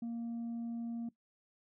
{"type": "tone", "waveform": "sine", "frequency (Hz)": 233.1, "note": "A#3", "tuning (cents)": 0, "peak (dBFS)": -34, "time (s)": [0.02, 1.09], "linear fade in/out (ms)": 5, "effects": ["noise-tail reverb RT60 0.1 s tail -19 dB re dry", "tanh soft clip ceiling -36 dBFS"]}